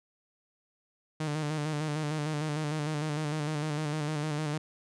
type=tone with vibrato; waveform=sawtooth; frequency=151.5 Hz; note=D#3; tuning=46 cents flat; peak=-26 dBFS; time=1.2-4.58 s; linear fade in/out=5 ms; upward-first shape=square; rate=6.6 Hz; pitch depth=47 cents each way; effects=resampled to 22050 Hz